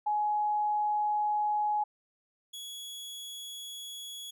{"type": "tone pair in turn", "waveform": ["sine", "sawtooth"], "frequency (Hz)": [840, 3360], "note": ["G#5", "G#7"], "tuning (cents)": [19, 19], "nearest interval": "2 octaves", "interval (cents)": 2400, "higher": "second", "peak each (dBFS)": [-26, -37], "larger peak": "first", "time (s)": [[0.06, 1.84], [2.53, 4.31]], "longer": "neither", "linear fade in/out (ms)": 10, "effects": []}